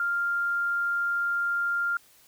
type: tone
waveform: sine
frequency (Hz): 1396.9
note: F6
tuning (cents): 0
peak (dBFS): -24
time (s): 0-1.97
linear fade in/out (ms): 2
effects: white hiss -58 dBFS RMS until 2.27 s